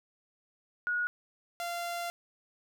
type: tone pair in turn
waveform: sine / sawtooth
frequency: 1451 / 691.3 Hz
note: F#6 / F5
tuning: -34 / -18 cents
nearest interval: octave + minor second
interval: 1284 cents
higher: first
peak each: -28 / -30 dBFS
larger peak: first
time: 0.87-1.07 / 1.6-2.1 s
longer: second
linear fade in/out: 0 ms
effects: none